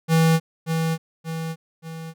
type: tone with echo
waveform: square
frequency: 162.5 Hz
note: E3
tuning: 24 cents flat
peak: -15 dBFS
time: 0.08-0.4 s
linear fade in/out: 50 ms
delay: 580 ms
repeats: 3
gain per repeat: -6 dB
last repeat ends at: 2.14 s
effects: none